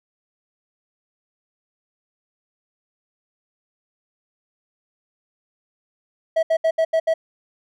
triangle tone bursts at uneven times, 648 Hz, E5, 30 cents flat, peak -13 dBFS, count 6, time 6.36-6.43 / 6.5-6.57 / 6.64-6.71 / 6.78-6.85 / 6.93-7 / 7.07-7.14 s, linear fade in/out 10 ms, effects none

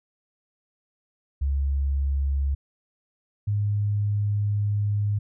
sine tone pair in turn, 69.2 / 103.2 Hz, C#2 / G#2, -2 / -10 cents, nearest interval perfect fifth, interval 692 cents, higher second, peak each -21 dBFS, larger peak neither, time 1.41-2.55 / 3.47-5.19 s, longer second, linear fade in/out 10 ms, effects none

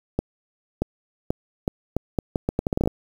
accelerating click train, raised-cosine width 2 ms, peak -8 dBFS, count 16, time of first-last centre 0.19-2.875 s, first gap 630 ms, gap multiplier 0.77, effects 7-bit

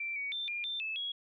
sine tone with pitch steps, 2347 / 2250 / 3566 / 2407 / 3570 / 2614 / 3322 Hz, D7 / C#7 / A7 / D7 / A7 / E7 / G#7, -2 / +25 / +22 / +42 / +24 / -15 / 0 cents, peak -34 dBFS, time 0-1.12 s, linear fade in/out 5 ms, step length 160 ms, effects none

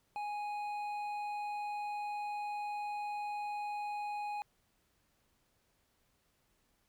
sine tone with hard clipping, 830 Hz, G#5, 1 cent flat, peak -38 dBFS, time 0.16-4.42 s, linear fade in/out 0 ms, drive 7 dB, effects pink hiss -75 dBFS RMS until 6.88 s

